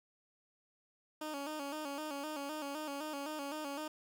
15% pulse tone with vibrato, 293.7 Hz, D4, in tune, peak -33 dBFS, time 1.21-3.88 s, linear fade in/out 5 ms, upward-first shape square, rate 3.9 Hz, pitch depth 80 cents each way, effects none

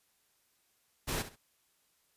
pink noise with echo, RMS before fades -34 dBFS, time 1.07-1.23 s, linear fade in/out 20 ms, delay 67 ms, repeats 2, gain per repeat -12 dB, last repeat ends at 1.364 s, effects white hiss -73 dBFS RMS until 2.16 s + resampled to 32000 Hz

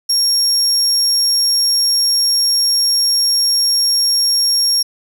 35% pulse tone, 5560 Hz, F8, 9 cents flat, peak -9 dBFS, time 0.09-4.83 s, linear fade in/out 10 ms, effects none

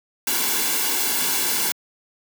white noise with comb filter, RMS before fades -22 dBFS, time 0.27-1.72 s, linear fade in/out 2 ms, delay 1.6 ms, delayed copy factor -0.65, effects high-pass 200 Hz 12 dB/octave

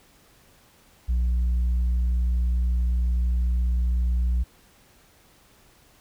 sine tone, 60.6 Hz, B1, 32 cents flat, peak -17 dBFS, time 1.08-4.44 s, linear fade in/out 20 ms, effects tanh soft clip ceiling -19 dBFS + pink hiss -57 dBFS RMS until 6 s

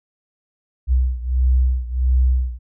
sine beating tone pair, 62.9 / 64.4 Hz, B1 / C2, +32 / -27 cents, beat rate 1.5 Hz, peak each -16 / -19 dBFS, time 0.87-2.59 s, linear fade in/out 50 ms, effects none

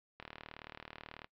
click train, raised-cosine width 0.3 ms, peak -29 dBFS, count 41, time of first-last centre 0.2-1.244 s, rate 38.3 Hz, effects noise-tail reverb RT60 0.1 s tail -20 dB re dry + low-pass 4000 Hz 12 dB/octave

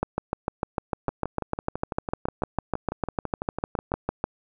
two click trains, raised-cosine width 1 ms, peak -10 / -15 dBFS, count 29 / 18, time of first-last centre 0.03-4.241 / 1.09-3.919 s, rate 6.65 / 6.01 Hz, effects none

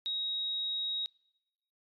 sine tone, 3792 Hz, A#7, 29 cents sharp, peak -31 dBFS, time 0.06-1.06 s, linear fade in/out 0 ms, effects noise-tail reverb RT60 0.9 s tail -24 dB re dry + MP3 64 kbps

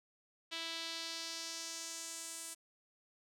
sawtooth tone with band-pass filter sweep, 329.6 Hz, E4, in tune, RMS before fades -44 dBFS, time 0.51-2.55 s, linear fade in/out 20 ms, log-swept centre 3500 to 8900 Hz, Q 2.1, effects none

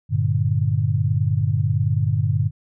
sine chord, G minor, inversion none, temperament equal, 98 / 116.54 / 146.83 Hz, G2 / Bb2 / D3, 0 / 0 / 0 cents, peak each -21 / -21 / -22 dBFS, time 0.09-2.51 s, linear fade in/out 50 ms, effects none

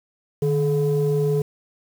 sine tone pair together, 151.18 / 427.6 Hz, D#3 / A4, -49 / -49 cents, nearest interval octave + tritone, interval 1800 cents, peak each -19 dBFS, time 0.42-1.42 s, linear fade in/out 5 ms, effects tanh soft clip ceiling -13 dBFS + 7-bit

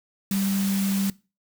sine tone in noise, 196 Hz, G3, in tune, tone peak -22 dBFS, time 0.31-1.1 s, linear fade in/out 2 ms, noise white, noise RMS -33 dBFS, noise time 0.31-1.1 s, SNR +8 dB, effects noise-tail reverb RT60 0.3 s tail -21 dB re dry

